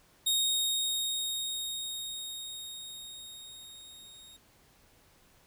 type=tone with level ramp; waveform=sawtooth; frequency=3729 Hz; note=A#7; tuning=in tune; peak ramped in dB=-22 to -48 dBFS; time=0.26-4.37 s; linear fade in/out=10 ms; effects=pink hiss -63 dBFS RMS until 5.46 s